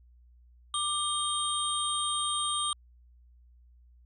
sine tone cluster, 1186 / 3187 / 3711 / 8710 Hz, D6 / G7 / A#7 / C#9, +17 / +28 / -9 / -31 cents, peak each -32 / -33 / -35 / -34 dBFS, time 0.74-2.73 s, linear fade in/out 2 ms, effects added 60 Hz sine -55 dBFS peak until 4.05 s

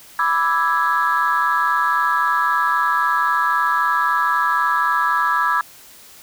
sine chord, E dominant seventh, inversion second, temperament equal, 987.8 / 1174.7 / 1318.5 / 1661.2 Hz, B5 / D6 / E6 / G#6, 0 / 0 / 0 / 0 cents, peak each -20 dBFS, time 0.19-5.61 s, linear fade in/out 2 ms, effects tanh soft clip ceiling -8 dBFS + white hiss -44 dBFS RMS until 6.22 s

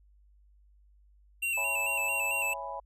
square tone with vibrato, 2690 Hz, E7, 34 cents sharp, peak -29 dBFS, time 1.42-2.54 s, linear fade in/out 10 ms, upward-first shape square, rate 4.5 Hz, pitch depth 40 cents each way
sine chord, C# minor seventh, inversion none, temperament equal, 554.4 / 659.3 / 830.6 / 987.8 Hz, C#5 / E5 / G#5 / B5, 0 / 0 / 0 / 0 cents, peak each -42 / -43 / -40 / -39 dBFS, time 1.57-2.8 s, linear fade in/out 5 ms
effects added 50 Hz sine -58 dBFS peak until 2.85 s

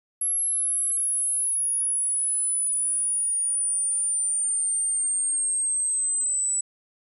sine linear sweep, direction down, 11175 to 7902 Hz, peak -22 dBFS, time 0.21-6.61 s, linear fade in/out 5 ms, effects none

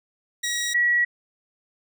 15% pulse / sine tone pair in turn, 1908 / 1925.7 Hz, A#6 / B6, +40 / -44 cents, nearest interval unison, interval 16 cents, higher second, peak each -18 / -17 dBFS, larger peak second, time 0.43-0.74 / 0.74-1.05 s, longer neither, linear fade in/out 10 ms, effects none

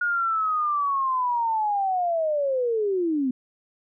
sine linear sweep, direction down, 1441 to 246.9 Hz, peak -21 dBFS, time 0.01-3.31 s, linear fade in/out 5 ms, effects none

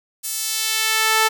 sawtooth tone with high-pass filter sweep, 440 Hz, A4, in tune, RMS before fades -20 dBFS, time 0.23-1.29 s, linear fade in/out 20 ms, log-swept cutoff 8500 to 900 Hz, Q 0.83, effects none

